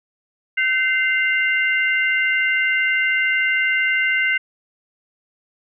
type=tone cluster; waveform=sine; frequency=1532 / 2081 / 2782 Hz; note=G6 / C7 / F7; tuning=-40 / -10 / -7 cents; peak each=-21 / -18 / -25 dBFS; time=0.57-4.38 s; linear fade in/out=10 ms; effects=none